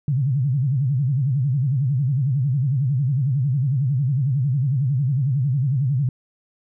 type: tone with vibrato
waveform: sine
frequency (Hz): 134.4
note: C3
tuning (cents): +47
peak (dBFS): -17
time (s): 0.08-6.09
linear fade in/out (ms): 2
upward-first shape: sine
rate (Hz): 11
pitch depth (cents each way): 190
effects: none